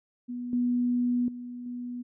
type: tone with level steps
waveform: sine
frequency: 244.6 Hz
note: B3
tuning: 16 cents flat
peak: -32 / -23 / -36 / -33 dBFS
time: 0.28-2.03 s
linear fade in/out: 20 ms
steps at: 0.53 / 1.28 / 1.66 s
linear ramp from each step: 2 ms
effects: none